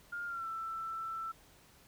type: tone with pitch glide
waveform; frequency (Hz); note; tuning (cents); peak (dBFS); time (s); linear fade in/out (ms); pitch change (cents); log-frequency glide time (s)
sine; 1410 to 1330.9; F6 to E6; +16 to +16; -37; 0.12-1.32; 10; -100; 0.26-0.47
effects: pink hiss -62 dBFS RMS until 1.87 s